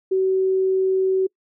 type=tone; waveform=sine; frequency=378.9 Hz; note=F#4; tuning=41 cents sharp; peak=-16 dBFS; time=0.11-1.27 s; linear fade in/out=10 ms; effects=noise-tail reverb RT60 0.1 s tail -26 dB re dry